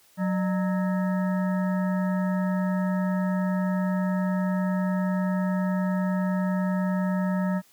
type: harmonic tone with a mistuned harmonic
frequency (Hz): 185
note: F#3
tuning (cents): 0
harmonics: 1 / 3 / 5 / 7 / 9 / 10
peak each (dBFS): -23 / -33 / -37 / -40 / -42 / -43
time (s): 0.17-7.62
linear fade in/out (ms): 50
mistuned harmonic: 3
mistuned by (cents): +150
effects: white hiss -59 dBFS RMS until 7.72 s + high-pass 60 Hz 12 dB/octave